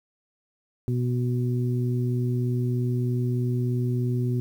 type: harmonic tone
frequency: 123.2 Hz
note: B2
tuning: 4 cents flat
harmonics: 1 / 2 / 3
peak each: -23 / -30 / -33 dBFS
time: 0.88-4.4 s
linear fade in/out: 0 ms
effects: 9-bit